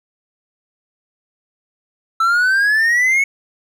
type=exponential sweep; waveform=triangle; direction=up; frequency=1318.5 to 2217 Hz; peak=-10 dBFS; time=2.2-3.24 s; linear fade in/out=5 ms; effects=none